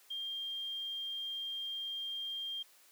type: tone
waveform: sine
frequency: 3199 Hz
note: G7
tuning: 34 cents sharp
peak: -37 dBFS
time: 0.1-2.63 s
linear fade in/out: 10 ms
effects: white hiss -63 dBFS RMS until 2.91 s + high-pass 400 Hz 12 dB/octave